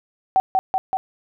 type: tone with echo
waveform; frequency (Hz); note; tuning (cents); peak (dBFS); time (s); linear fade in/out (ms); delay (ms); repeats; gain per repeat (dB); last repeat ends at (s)
sine; 760; F#5; +46; -12; 0.36-0.4; 0; 190; 3; -2; 0.97
effects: none